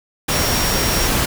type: tone in noise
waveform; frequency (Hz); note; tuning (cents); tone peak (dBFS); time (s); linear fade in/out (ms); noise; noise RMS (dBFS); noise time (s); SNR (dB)
sine; 5588; F8; 0; -24; 0.31-1.08; 10; pink; -18; 0.28-1.26; -9
effects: none